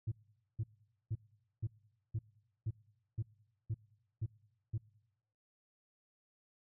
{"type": "tone bursts", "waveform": "sine", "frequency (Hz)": 110, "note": "A2", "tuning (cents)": 0, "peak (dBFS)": -31, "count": 10, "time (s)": [0.07, 4.78], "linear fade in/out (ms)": 10, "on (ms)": 48, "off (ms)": 470, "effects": ["noise-tail reverb RT60 1.0 s tail -25 dB re dry", "tanh soft clip ceiling -32 dBFS"]}